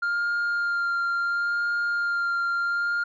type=tone with vibrato; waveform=sine; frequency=1400 Hz; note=F6; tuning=4 cents sharp; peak=-20 dBFS; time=0.02-3.04 s; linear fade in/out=10 ms; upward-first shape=sine; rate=0.72 Hz; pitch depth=14 cents each way; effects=tanh soft clip ceiling -22 dBFS